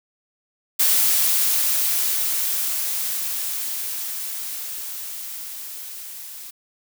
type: noise with level ramp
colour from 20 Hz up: blue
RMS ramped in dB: -17 to -37 dBFS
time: 0.79-6.51 s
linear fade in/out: 10 ms
effects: none